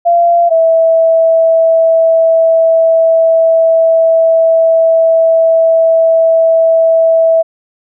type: tone pair in turn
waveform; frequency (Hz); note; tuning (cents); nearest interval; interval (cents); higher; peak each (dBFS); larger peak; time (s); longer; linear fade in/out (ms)
sine; 687 / 654.3; F5 / E5; -29 / -13; minor second; 84; first; -5; neither; 0.05-0.5 / 0.5-7.43; second; 20
effects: none